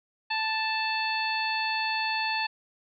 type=harmonic tone; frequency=880 Hz; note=A5; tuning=in tune; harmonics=1 / 2 / 3 / 4 / 5; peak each=-30 / -33 / -31 / -39 / -34 dBFS; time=0.3-2.47 s; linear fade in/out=10 ms; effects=none